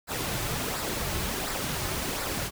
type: noise with flanger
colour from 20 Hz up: pink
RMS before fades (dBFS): -31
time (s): 0.07-2.51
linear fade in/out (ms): 50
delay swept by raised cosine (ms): 0.31 to 4.31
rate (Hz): 1.4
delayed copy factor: -0.5
effects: none

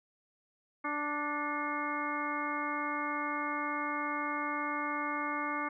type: harmonic tone with a mistuned harmonic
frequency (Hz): 293.7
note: D4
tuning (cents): 0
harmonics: 1 / 2 / 3 / 4 / 5 / 6 / 7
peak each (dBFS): -39 / -44 / -40 / -36 / -42 / -45 / -39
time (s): 0.84-5.69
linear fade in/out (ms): 10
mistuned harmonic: 7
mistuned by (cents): +76
effects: none

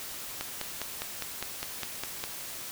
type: click train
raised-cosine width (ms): 0.2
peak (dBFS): -15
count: 10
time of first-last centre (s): 0.41-2.239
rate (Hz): 4.92
effects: white hiss -40 dBFS RMS until 2.71 s

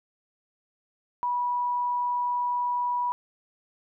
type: tone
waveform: sine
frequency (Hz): 976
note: B5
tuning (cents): -21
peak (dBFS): -24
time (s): 1.23-3.12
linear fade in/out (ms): 0
effects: none

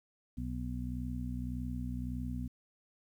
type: harmonic tone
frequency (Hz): 61.74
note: B1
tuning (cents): 0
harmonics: 1 / 2 / 3 / 4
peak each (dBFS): -39 / -41 / -45 / -40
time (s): 0.37-2.48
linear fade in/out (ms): 10
effects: 11-bit

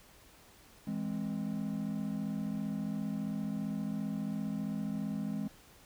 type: chord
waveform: triangle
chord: E augmented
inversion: none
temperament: equal with one note detuned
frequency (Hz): 164.81 / 207.7 / 262.7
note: E3 / G#3 / B#3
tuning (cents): 0 / 0 / +7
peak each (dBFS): -38 / -33 / -38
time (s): 0.87-5.48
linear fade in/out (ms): 5
effects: tanh soft clip ceiling -22 dBFS + pink hiss -59 dBFS RMS until 5.85 s

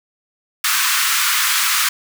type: high-pass noise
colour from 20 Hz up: pink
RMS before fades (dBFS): -17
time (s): 0.64-1.89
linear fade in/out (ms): 5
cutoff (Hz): 1100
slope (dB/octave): 48
effects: none

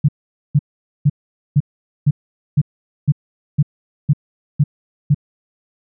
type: tone bursts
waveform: sine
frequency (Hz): 145.4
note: D3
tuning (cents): -17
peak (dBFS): -8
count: 11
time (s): 0.04-5.146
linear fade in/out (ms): 10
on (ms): 46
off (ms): 460
effects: none

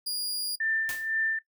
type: tone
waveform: sawtooth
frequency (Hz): 4849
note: D#8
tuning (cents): -45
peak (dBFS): -26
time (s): 0.06-0.56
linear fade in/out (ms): 10
type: tone with tremolo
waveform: sine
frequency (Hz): 1784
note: A6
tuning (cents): +23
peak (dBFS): -24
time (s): 0.6-1.39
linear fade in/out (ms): 5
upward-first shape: sine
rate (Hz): 2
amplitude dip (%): 65
type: noise with exponential decay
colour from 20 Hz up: white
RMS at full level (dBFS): -33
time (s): 0.89-1.14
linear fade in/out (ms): 0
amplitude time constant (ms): 54
effects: noise-tail reverb RT60 0.1 s tail -17 dB re dry

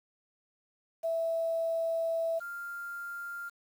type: tone pair in turn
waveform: sine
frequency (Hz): 659 / 1396.4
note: E5 / F6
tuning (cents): -1 / -1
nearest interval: octave + minor second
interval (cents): 1300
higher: second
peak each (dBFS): -28 / -37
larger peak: first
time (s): 1.03-2.4 / 2.4-3.5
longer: first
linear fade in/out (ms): 20
effects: 9-bit

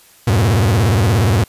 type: tone with vibrato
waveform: 40% pulse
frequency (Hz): 103.83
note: G#2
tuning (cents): 0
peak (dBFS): -10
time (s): 0.27-1.44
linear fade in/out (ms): 5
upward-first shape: sine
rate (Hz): 17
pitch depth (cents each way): 290
effects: white hiss -47 dBFS RMS until 1.48 s + resampled to 32000 Hz

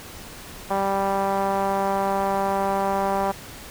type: tone with low-pass filter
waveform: 5% pulse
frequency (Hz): 196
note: G3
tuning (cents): 0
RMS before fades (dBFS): -23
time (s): 0.7-3.32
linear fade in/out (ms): 10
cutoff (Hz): 840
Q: 2.1
effects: pink hiss -40 dBFS RMS until 3.7 s

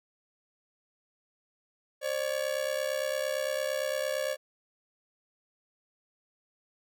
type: ring-modulated tone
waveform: 45% pulse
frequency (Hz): 565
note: C#5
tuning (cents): +33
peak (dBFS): -26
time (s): 2.01-4.37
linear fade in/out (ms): 50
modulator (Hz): 34.4
effects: none

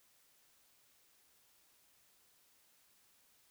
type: silence
effects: white hiss -70 dBFS RMS until 3.5 s

